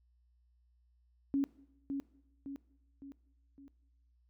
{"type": "tone with echo", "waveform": "sine", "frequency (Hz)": 277.2, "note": "C#4", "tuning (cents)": 0, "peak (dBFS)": -28, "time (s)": [1.34, 1.44], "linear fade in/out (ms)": 0, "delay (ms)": 560, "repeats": 4, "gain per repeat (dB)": -6, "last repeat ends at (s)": 3.68, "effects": ["noise-tail reverb RT60 0.9 s tail -20 dB re dry", "added 60 Hz sine -67 dBFS peak until 4.29 s"]}